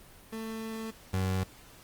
30% pulse tone pair in turn, 222.5 / 94.01 Hz, A3 / F#2, +20 / +28 cents, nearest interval octave + minor third, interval 1492 cents, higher first, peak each -33 / -25 dBFS, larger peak second, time 0.32-0.91 / 1.13-1.44 s, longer first, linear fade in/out 10 ms, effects pink hiss -54 dBFS RMS until 1.83 s + Opus 32 kbps

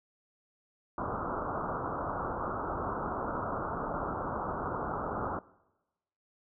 white low-pass noise, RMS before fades -35 dBFS, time 0.98-5.39 s, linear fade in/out 2 ms, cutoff 1400 Hz, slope 96 dB/octave, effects noise-tail reverb RT60 1.0 s tail -21 dB re dry

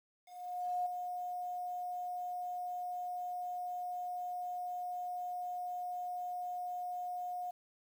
sine tone with ADSR envelope, 719 Hz, F#5, 50 cents flat, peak -31 dBFS, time 0.25-7.51 s, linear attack 610 ms, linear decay 6 ms, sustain -6 dB, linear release 8 ms, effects 10-bit

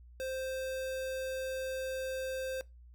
square tone, 523.3 Hz, C5, in tune, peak -36 dBFS, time 0.2-2.61 s, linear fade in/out 0 ms, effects noise-tail reverb RT60 0.2 s tail -20 dB re dry + added 60 Hz sine -52 dBFS peak until 2.94 s

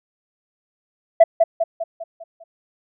sine tone with echo, 664 Hz, E5, 12 cents sharp, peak -3 dBFS, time 1.2-1.24 s, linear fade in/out 10 ms, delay 200 ms, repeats 6, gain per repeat -6 dB, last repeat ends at 2.44 s, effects tanh soft clip ceiling -3 dBFS

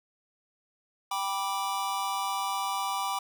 square chord, G major, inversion none, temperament just, 784 / 980 / 1176 Hz, G5 / B5 / D6, 0 / -14 / +2 cents, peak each -34 dBFS, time 1.11-3.19 s, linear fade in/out 5 ms, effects none

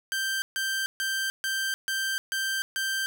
sawtooth tone bursts, 1568 Hz, G6, in tune, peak -23 dBFS, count 7, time 0.12-3.06 s, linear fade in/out 0 ms, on 300 ms, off 140 ms, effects none

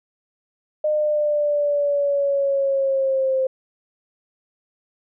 sine exponential sweep, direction down, 610 to 523.3 Hz, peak -17 dBFS, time 0.84-3.47 s, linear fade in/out 5 ms, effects none

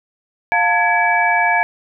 sine tone cluster, 705 / 894 / 1676 / 2297 Hz, F5 / A5 / G#6 / D7, +16 / +27 / +15 / -39 cents, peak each -18 dBFS, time 0.52-1.63 s, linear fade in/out 0 ms, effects none

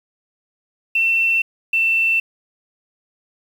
sine tone pair in turn, 2693 / 2680 Hz, E7 / E7, +36 / +28 cents, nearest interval unison, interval 8 cents, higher first, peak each -14 dBFS, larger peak neither, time 0.95-1.42 / 1.73-2.2 s, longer neither, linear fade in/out 5 ms, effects 7-bit

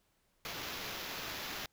violet noise with sample-and-hold, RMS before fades -42 dBFS, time 0.45-1.66 s, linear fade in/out 2 ms, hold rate 8820 Hz, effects pink hiss -75 dBFS RMS until 1.72 s

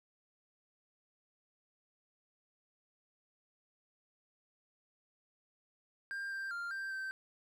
triangle tone with pitch steps, 1595 / 1580 / 1395 / 1576 / 1554 Hz, G6 / G6 / F6 / G6 / G6, +30 / +13 / -2 / +9 / -16 cents, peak -36 dBFS, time 6.11-7.11 s, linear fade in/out 0 ms, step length 200 ms, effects none

